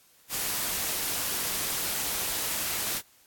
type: noise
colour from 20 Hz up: white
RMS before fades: -30 dBFS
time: 0.29-3.02 s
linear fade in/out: 50 ms
effects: white hiss -60 dBFS RMS until 3.26 s + AAC 64 kbps